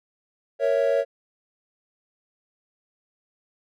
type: chord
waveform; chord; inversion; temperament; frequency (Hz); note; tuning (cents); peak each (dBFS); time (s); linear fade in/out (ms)
triangle; A# diminished; none; equal; 466.2 / 554.4 / 659.3; A#4 / C#5 / E5; 0 / 0 / 0; -23 / -19 / -24; 0.59-1.05; 50
effects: none

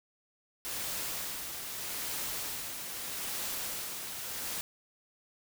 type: noise with tremolo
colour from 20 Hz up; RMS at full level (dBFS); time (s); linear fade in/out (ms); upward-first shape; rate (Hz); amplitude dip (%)
white; -36; 0.65-4.61; 0; sine; 0.8; 40
effects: none

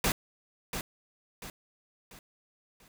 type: noise with echo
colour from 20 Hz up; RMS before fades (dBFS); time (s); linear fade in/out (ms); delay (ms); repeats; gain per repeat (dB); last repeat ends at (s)
pink; -27; 0.04-0.12; 2; 690; 4; -8; 2.88
effects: none

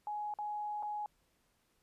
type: tone with dropouts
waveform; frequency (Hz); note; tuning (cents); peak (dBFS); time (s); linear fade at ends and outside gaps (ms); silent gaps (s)
sine; 837; G#5; +13; -36; 0.07-1.06; 1; 0.339-0.387 / 0.826-0.831
effects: pink hiss -75 dBFS RMS until 1.82 s + resampled to 32000 Hz

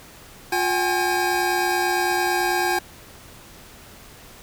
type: tone cluster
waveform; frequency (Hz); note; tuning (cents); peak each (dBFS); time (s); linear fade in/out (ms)
square; 355.4 / 763 / 832 / 1609; F4 / G5 / G#5 / G6; +30 / -47 / +3 / +45; -26; 0.52-2.79; 5
effects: pink hiss -45 dBFS RMS until 4.42 s

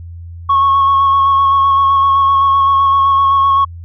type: tone with vibrato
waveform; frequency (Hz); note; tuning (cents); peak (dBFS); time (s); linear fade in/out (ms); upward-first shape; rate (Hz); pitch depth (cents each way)
sine; 1099; C#6; -15; -6; 0.49-3.65; 10; square; 7.8; 14
effects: tanh soft clip ceiling -5 dBFS + added 85 Hz sine -27 dBFS peak until 3.84 s

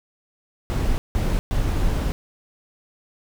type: noise bursts at uneven times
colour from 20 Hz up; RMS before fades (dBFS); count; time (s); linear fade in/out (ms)
brown; -21; 3; 0.7-0.98 / 1.15-1.39 / 1.51-2.12; 0
effects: none

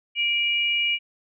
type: tone pair together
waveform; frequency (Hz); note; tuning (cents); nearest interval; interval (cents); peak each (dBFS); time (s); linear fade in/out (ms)
sine; 2349 / 2886; D7 / F#7; 0 / -44; major third; 356; -23; 0.15-0.99; 50
effects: none

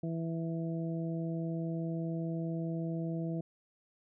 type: harmonic tone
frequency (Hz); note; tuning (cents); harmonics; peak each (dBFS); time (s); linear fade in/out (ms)
164.81; E3; 0; 1 / 2 / 3 / 4; -34 / -39 / -46 / -45; 0.03-3.41; 5
effects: none

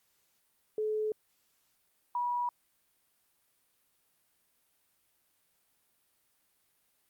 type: tone pair in turn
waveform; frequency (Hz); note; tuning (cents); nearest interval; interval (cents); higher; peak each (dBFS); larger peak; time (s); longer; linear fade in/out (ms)
sine; 429.9 / 970.4; A4 / B5; -40 / -31; octave + major second; 1409; second; -29 / -29; neither; 0.78-1.12 / 2.15-2.49; neither; 2
effects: white hiss -73 dBFS RMS until 7.09 s + Opus 48 kbps

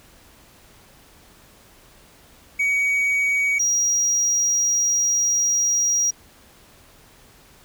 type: tone pair in turn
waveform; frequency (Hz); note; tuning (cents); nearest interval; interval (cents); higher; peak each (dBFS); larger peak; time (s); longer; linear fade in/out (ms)
triangle; 2256 / 5726; C#7 / F8; +30 / +42; octave + major third; 1612; second; -16; neither; 2.59-3.59 / 3.59-6.11; second; 10
effects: pink hiss -51 dBFS RMS until 7.64 s

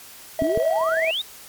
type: tone with tremolo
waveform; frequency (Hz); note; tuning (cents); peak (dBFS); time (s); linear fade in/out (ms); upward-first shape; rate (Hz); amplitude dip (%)
triangle; 647; E5; -32; -17; 0.39-1.11; 2; square; 19; 35
type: exponential sweep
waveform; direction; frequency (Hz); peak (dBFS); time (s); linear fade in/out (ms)
sine; up; 261.6 to 3880; -22; 0.41-1.22; 10
type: clicks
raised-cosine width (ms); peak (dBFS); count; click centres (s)
3; -14; 2; 0.422 / 0.575
effects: white hiss -43 dBFS RMS until 1.48 s + MP3 96 kbps

